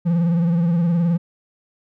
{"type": "tone with vibrato", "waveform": "triangle", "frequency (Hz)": 170, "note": "F3", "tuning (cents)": -46, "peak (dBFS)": -13, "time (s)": [0.05, 1.18], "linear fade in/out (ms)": 20, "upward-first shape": "triangle", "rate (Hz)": 19, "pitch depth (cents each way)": 80, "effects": []}